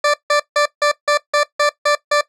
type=tone bursts; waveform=20% pulse; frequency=587.3 Hz; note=D5; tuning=in tune; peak=-7 dBFS; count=9; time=0.04-2.211 s; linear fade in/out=5 ms; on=99 ms; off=160 ms; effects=noise-tail reverb RT60 0.1 s tail -17 dB re dry + low-pass 7000 Hz 12 dB/octave